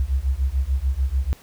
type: beating tone pair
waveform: sine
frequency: 63.3 / 70.1 Hz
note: B1 / C#2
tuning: +43 / +20 cents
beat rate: 6.8 Hz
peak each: -22 / -22 dBFS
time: 0-1.33 s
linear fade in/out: 0 ms
effects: pink hiss -50 dBFS RMS until 1.42 s